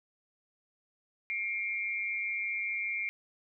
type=tone pair together; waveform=sine; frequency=2144 / 2349 Hz; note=C7 / D7; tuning=+42 / 0 cents; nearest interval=major second; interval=158 cents; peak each=-34 / -34 dBFS; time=1.3-3.09 s; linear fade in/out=0 ms; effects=none